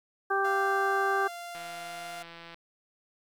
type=harmonic tone; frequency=392 Hz; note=G4; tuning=in tune; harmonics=1 / 2 / 3 / 4; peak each=-30 / -30 / -30 / -30 dBFS; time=0.3-1.28 s; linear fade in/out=10 ms
type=tone with pitch glide; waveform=sawtooth; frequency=692 to 697.6 Hz; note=F5 to F5; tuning=-16 to -2 cents; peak=-35 dBFS; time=0.44-2.23 s; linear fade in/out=10 ms; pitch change=+14 cents; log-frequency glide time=1.12-1.96 s
type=click train; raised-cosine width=0.3 ms; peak=-30 dBFS; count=168; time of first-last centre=1.55-2.544 s; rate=168 Hz
effects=10-bit